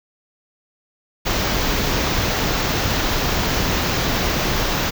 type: band-stop noise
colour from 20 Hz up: pink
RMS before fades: -20 dBFS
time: 1.25-4.91 s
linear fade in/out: 20 ms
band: 6700 to 14000 Hz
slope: 48 dB/octave
effects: none